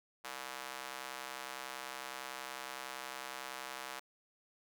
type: tone with high-pass filter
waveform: square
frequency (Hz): 65.41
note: C2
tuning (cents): 0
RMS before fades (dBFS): -45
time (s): 0.24-4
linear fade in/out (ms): 10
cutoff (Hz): 950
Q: 0.9
effects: none